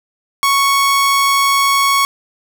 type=tone; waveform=sawtooth; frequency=1108.7 Hz; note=C#6; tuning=in tune; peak=-7 dBFS; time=0.43-2.05 s; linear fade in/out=0 ms; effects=none